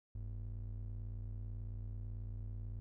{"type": "ring-modulated tone", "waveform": "triangle", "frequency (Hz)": 73.42, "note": "D2", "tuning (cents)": 0, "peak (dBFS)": -36, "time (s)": [0.15, 2.8], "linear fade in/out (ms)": 0, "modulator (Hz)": 29.1, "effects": []}